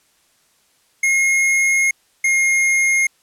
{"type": "tone pair in turn", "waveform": "square", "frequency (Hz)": [2151, 2139], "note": ["C7", "C7"], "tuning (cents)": [47, 38], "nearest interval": "unison", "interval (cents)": 9, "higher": "first", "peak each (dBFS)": -14, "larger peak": "neither", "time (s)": [[1.03, 1.91], [2.24, 3.07]], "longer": "first", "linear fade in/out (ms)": 5, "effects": ["white hiss -59 dBFS RMS until 3.22 s", "low-pass 11000 Hz 12 dB/octave"]}